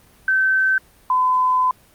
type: tone pair in turn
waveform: sine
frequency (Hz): 1541 / 1014.2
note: G6 / B5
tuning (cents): -30 / +46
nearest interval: perfect fifth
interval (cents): 724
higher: first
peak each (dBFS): -14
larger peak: neither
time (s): 0.28-0.78 / 1.1-1.71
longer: second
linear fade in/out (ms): 2
effects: pink hiss -52 dBFS RMS until 1.94 s + Opus 32 kbps